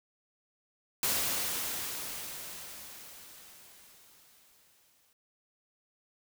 white noise with exponential decay, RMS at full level -29 dBFS, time 1.03-5.13 s, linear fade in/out 1 ms, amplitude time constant 890 ms, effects none

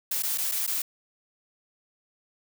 blue noise with dropouts, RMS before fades -28 dBFS, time 0.11-0.82 s, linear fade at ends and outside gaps 5 ms, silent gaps 0.224-0.233 / 0.376-0.382 / 0.515-0.519 / 0.667-0.675 s, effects none

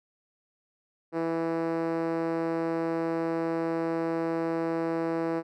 5% pulse tone with band-pass filter, 164.8 Hz, E3, in tune, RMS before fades -29 dBFS, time 1.12-5.43 s, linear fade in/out 50 ms, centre 370 Hz, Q 1.9, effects none

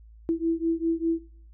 sine beating tone pair, 328.1 / 333.1 Hz, E4 / E4, -8 / +18 cents, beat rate 5 Hz, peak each -26 dBFS, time 0.29-1.19 s, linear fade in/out 0 ms, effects noise-tail reverb RT60 0.5 s tail -20 dB re dry + added 55 Hz sine -47 dBFS peak until 1.53 s

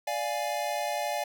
square chord, D diminished, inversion none, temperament equal, 587.3 / 698.5 / 830.6 Hz, D5 / F5 / Ab5, 0 / 0 / 0 cents, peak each -34 dBFS, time 0.07-1.24 s, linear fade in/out 5 ms, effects none

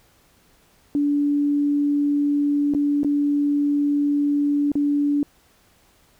sine tone with dropouts, 288.9 Hz, D4, 28 cents flat, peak -17 dBFS, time 0.95-5.23 s, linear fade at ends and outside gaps 1 ms, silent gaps 2.738-2.748 / 3.033-3.046 / 4.718-4.754 s, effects pink hiss -58 dBFS RMS until 6.19 s

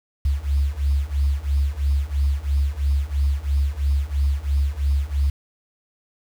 sine beating tone pair, 68.5 / 71.5 Hz, C#2 / D2, -20 / -46 cents, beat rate 3 Hz, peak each -21 / -20 dBFS, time 0.25-5.3 s, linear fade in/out 5 ms, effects tanh soft clip ceiling -11 dBFS + 7-bit

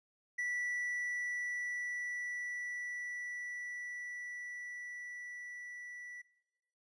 triangle tone with level ramp, 1959 Hz, B6, 15 cents flat, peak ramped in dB -32 to -44 dBFS, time 0.38-6.22 s, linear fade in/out 10 ms, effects noise-tail reverb RT60 0.8 s tail -17 dB re dry + resampled to 22050 Hz

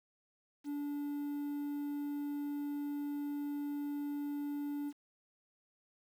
triangle tone, 289.2 Hz, D4, 27 cents flat, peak -34 dBFS, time 0.64-4.93 s, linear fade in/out 50 ms, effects 10-bit

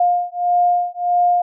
sine beating tone pair, 707 / 708.6 Hz, F5 / F5, +21 / +25 cents, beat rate 1.6 Hz, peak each -17 / -17 dBFS, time 0-1.42 s, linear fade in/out 5 ms, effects none

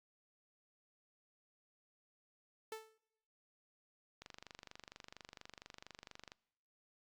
sawtooth tone with exponential decay, 440 Hz, A4, in tune, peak -37 dBFS, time 2.72-2.98 s, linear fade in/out 2 ms, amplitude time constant 55 ms
click train, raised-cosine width 0.2 ms, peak -33 dBFS, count 52, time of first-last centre 4.22-6.319 s, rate 24.3 Hz
effects noise-tail reverb RT60 0.9 s tail -25 dB re dry + Opus 48 kbps

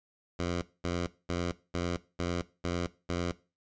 10% pulse tone bursts, 87.31 Hz, F2, in tune, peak -22 dBFS, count 7, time 0.39-3.32 s, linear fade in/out 5 ms, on 230 ms, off 220 ms, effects noise-tail reverb RT60 0.3 s tail -18 dB re dry + resampled to 16000 Hz

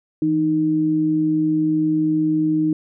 sine tone pair together, 162.35 / 310.4 Hz, E3 / D#4, -26 / -4 cents, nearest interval major seventh, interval 1122 cents, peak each -25 / -16 dBFS, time 0.22-2.73 s, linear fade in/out 2 ms, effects none

